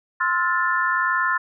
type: chord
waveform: sine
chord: F major seventh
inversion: second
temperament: equal with one note detuned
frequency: 1046.5 / 1318.5 / 1419.7 / 1760 Hz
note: C6 / E6 / F6 / A6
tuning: 0 / 0 / +28 / 0 cents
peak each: -23 / -27 / -24 / -23 dBFS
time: 0.2-1.38 s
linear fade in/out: 10 ms
effects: none